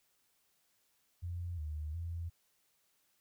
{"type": "tone with pitch steps", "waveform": "sine", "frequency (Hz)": [87.2, 76.2, 84.5], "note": ["F2", "D#2", "E2"], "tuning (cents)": [-2, -36, 43], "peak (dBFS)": -37, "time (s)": [1.22, 2.3], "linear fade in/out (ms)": 20, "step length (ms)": 360, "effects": ["white hiss -75 dBFS RMS until 3.2 s"]}